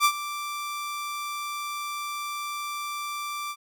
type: tone with ADSR envelope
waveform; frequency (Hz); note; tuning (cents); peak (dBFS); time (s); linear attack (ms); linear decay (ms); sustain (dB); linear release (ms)
sawtooth; 1174.7; D6; 0; -12; 0-3.56; 48; 69; -15; 54
effects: none